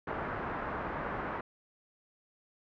white low-pass noise, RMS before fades -37 dBFS, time 0.07-1.41 s, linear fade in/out 5 ms, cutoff 1500 Hz, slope 24 dB/octave, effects none

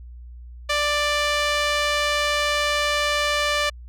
sawtooth tone with band-pass filter, 589 Hz, D5, 5 cents sharp, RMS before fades -22 dBFS, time 0.69-3.7 s, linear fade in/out 10 ms, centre 2700 Hz, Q 0.7, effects added 60 Hz sine -37 dBFS peak until 3.88 s

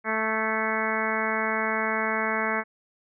harmonic tone with a mistuned harmonic, 220 Hz, A3, in tune, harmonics 1 / 2 / 3 / 4 / 5 / 6 / 7 / 8 / 9 / 10, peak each -33 / -33 / -33 / -33 / -33 / -33 / -33 / -33 / -33 / -33 dBFS, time 0.04-2.64 s, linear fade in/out 50 ms, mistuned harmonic 8, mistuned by -25 cents, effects none

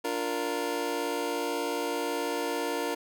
25% pulse chord, Bb major, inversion first, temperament just, 291.4 / 349.6 / 466.2 Hz, D4 / F4 / Bb4, -13 / +2 / 0 cents, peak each -31 / -31 / -28 dBFS, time 0.04-2.95 s, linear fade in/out 10 ms, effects none

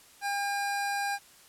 25% pulse tone, 805 Hz, G5, 46 cents sharp, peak -25 dBFS, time 0.21-1.19 s, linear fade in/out 50 ms, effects white hiss -56 dBFS RMS until 1.48 s + low-pass 12000 Hz 12 dB/octave

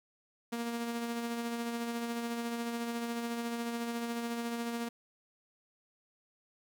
sawtooth tone with tremolo, 234.5 Hz, A#3, 11 cents sharp, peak -29 dBFS, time 0.52-4.89 s, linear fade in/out 10 ms, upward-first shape sine, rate 14 Hz, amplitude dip 35%, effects 11-bit

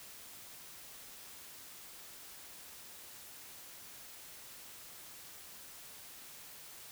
silence, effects white hiss -52 dBFS RMS until 6.91 s

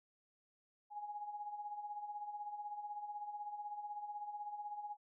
sine tone with tremolo, 830.6 Hz, G#5, in tune, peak -40 dBFS, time 0.9-4.97 s, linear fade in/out 50 ms, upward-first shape sine, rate 16 Hz, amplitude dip 60%, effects none

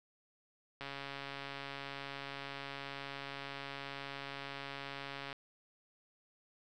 click train, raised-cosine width 0.3 ms, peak -27 dBFS, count 629, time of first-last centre 0.81-5.328 s, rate 139 Hz, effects none

